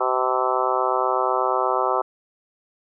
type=harmonic tone with a mistuned harmonic; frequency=128.2 Hz; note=C3; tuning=35 cents flat; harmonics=3 / 4 / 5 / 6 / 7 / 8 / 9 / 10; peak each=-27 / -27 / -27 / -27 / -27 / -27 / -27 / -27 dBFS; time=0-2.02 s; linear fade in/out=10 ms; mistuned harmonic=10; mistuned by=+36 cents; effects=none